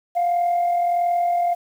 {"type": "tone pair together", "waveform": "sine", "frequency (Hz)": [698.5, 740], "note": ["F5", "F#5"], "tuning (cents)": [0, 0], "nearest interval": "minor second", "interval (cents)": 100, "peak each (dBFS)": [-16, -28], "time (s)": [0.15, 1.55], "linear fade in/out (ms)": 20, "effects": ["tanh soft clip ceiling -14 dBFS", "8-bit"]}